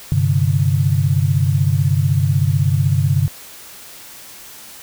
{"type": "chord", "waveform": "sine", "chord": "G suspended fourth", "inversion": "none", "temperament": "equal with one note detuned", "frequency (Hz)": [97.32, 130.81, 146.83], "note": ["G2", "C3", "D3"], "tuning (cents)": [-12, 0, 0], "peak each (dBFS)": -17, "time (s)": [0.12, 3.28], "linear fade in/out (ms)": 0, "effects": ["white hiss -38 dBFS RMS until 4.82 s"]}